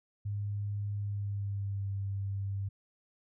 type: tone with pitch glide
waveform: sine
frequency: 102.2 to 98.66 Hz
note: G#2 to G2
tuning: -27 to +12 cents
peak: -32 dBFS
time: 0.25-2.69 s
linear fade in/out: 10 ms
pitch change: -61 cents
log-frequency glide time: 0.98-1.89 s
effects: none